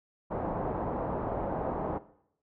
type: low-pass noise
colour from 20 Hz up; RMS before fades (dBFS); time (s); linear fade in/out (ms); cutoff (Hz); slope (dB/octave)
white; -33; 0.3-1.99; 20; 860; 24
effects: noise-tail reverb RT60 0.7 s tail -17 dB re dry